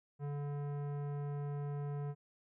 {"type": "tone with tanh clipping", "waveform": "sine", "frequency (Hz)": 144.1, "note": "D3", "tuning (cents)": -33, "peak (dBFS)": -39, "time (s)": [0.19, 2.15], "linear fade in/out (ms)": 50, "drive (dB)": 16, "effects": []}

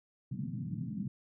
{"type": "band-pass noise", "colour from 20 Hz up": "pink", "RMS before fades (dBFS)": -38, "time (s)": [0.31, 1.08], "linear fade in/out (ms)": 5, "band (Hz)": [120, 240], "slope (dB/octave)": 48, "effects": []}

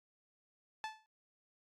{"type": "tone with exponential decay", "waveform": "sawtooth", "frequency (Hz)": 872, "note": "A5", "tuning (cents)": -16, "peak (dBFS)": -32, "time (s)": [0.84, 1.06], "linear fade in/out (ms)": 0, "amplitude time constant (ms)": 47, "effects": ["low-pass 5000 Hz 12 dB/octave", "AAC 64 kbps"]}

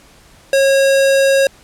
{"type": "tone", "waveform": "square", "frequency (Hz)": 545, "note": "C#5", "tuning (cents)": -29, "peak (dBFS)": -10, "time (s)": [0.53, 1.47], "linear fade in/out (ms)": 2, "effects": ["pink hiss -46 dBFS RMS until 1.63 s", "low-pass 11000 Hz 12 dB/octave"]}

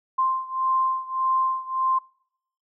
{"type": "beating tone pair", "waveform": "sine", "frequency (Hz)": [1046.5, 1048.2], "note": ["C6", "C6"], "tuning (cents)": [0, 3], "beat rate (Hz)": 1.7, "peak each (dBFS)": [-23, -25], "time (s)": [0.18, 1.99], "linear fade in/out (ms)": 10, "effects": ["noise-tail reverb RT60 0.7 s tail -26 dB re dry"]}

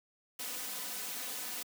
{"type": "noise with comb filter", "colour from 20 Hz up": "white", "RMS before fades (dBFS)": -40, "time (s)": [0.39, 1.63], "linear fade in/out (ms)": 5, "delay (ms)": 4, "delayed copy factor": 0.9, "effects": ["high-pass 150 Hz 12 dB/octave"]}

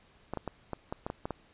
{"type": "clicks", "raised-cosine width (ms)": 1, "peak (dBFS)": -20, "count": 9, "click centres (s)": [0.336, 0.373, 0.477, 0.733, 0.925, 1.065, 1.101, 1.255, 1.307], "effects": ["pink hiss -62 dBFS RMS until 1.53 s", "resampled to 8000 Hz"]}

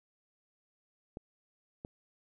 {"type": "clicks", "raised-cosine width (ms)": 2, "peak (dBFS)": -28, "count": 2, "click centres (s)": [1.171, 1.849], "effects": []}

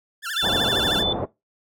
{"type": "tone with vibrato", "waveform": "sawtooth", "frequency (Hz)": 1549, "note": "G6", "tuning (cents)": -21, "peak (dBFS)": -23, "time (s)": [0.22, 1.04], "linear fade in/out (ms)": 50, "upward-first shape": "sine", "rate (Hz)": 13, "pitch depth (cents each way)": 250}
{"type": "tone", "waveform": "sine", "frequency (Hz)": 3511, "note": "A7", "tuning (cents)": -4, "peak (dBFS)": -21, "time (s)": [0.36, 1.13], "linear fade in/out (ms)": 5}
{"type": "low-pass noise", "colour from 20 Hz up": "white", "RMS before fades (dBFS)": -26, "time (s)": [0.42, 1.26], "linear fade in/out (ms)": 20, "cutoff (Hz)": 810, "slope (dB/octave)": 24}
{"effects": ["noise-tail reverb RT60 0.2 s tail -19 dB re dry"]}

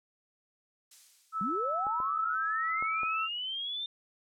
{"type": "noise with exponential decay", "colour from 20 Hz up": "violet", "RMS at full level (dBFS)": -43, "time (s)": [0.91, 2.11], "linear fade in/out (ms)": 5, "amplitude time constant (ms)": 260}
{"type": "tone", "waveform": "sine", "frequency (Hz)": 1307, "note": "E6", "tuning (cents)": -15, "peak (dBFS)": -30, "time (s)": [1.32, 3.29], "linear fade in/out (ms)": 50}
{"type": "linear sweep", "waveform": "sine", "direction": "up", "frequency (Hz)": [174.9, 3613], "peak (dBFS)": -33, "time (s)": [1.41, 3.86], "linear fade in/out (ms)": 2}
{"type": "clicks", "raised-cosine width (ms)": 1, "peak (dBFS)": -29, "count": 4, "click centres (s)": [1.868, 2.002, 2.825, 3.033]}
{"effects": ["low-pass 7000 Hz 12 dB/octave"]}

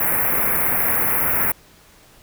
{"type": "band-stop noise", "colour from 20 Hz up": "white", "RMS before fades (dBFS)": -19, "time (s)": [0, 1.52], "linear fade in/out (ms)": 5, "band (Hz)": [2300, 11000], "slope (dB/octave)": 48, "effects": ["pink hiss -50 dBFS RMS until 2.22 s"]}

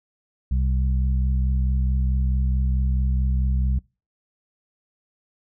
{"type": "harmonic tone", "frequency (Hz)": 64.6, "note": "C2", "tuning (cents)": -21, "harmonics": [1, 2, 3], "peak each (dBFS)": [-19, -28, -33], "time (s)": [0.51, 3.79], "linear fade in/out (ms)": 5, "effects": ["noise-tail reverb RT60 0.3 s tail -24 dB re dry"]}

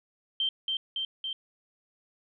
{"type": "tone with echo", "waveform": "sine", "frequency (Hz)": 3136, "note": "G7", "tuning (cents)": 0, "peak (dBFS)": -25, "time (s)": [0.4, 0.49], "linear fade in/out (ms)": 2, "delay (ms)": 280, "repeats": 3, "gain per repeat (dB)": -2, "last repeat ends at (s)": 1.33, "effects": []}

